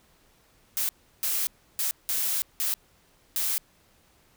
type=noise bursts at uneven times; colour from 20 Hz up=blue; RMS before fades=-27 dBFS; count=6; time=0.77-0.89 / 1.23-1.47 / 1.79-1.91 / 2.09-2.42 / 2.6-2.74 / 3.36-3.58 s; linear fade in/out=0 ms; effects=pink hiss -62 dBFS RMS until 4.36 s